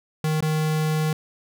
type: tone with dropouts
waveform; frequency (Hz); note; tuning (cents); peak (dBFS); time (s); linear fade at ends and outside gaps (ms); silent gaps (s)
square; 155.56; D#3; 0; -21; 0.24-1.13; 2; 0.407-0.424
effects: none